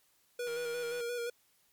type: tone with vibrato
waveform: square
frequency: 478.2 Hz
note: A#4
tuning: 44 cents sharp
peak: -35 dBFS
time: 0.39-1.3 s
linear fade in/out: 5 ms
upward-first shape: square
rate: 5.7 Hz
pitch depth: 26 cents each way
type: click train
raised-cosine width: 0.3 ms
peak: -36 dBFS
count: 87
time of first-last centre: 0.47-1.007 s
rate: 160 Hz
effects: white hiss -70 dBFS RMS until 1.72 s + MP3 96 kbps